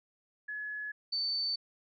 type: tone pair in turn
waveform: sine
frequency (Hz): 1699 / 4536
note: G#6 / C#8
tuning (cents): +39 / +39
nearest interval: octave + perfect fourth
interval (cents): 1700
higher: second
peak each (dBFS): -36 / -30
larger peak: second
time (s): 0.48-0.92 / 1.12-1.56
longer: neither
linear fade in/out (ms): 10
effects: none